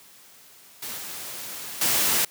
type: noise with level steps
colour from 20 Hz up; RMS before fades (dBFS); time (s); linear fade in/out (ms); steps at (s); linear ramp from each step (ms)
white; -34 / -36 / -22; 0.82-2.25; 5; 0.97 / 1.81; 5
effects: white hiss -51 dBFS RMS until 2.3 s + high-pass 100 Hz 12 dB/octave